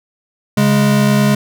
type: tone pair together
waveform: square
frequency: 138.14 / 207.7 Hz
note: C#3 / G#3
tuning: -6 / 0 cents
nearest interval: perfect fifth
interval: 706 cents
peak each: -15 / -12 dBFS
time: 0.57-1.35 s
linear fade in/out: 5 ms
effects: none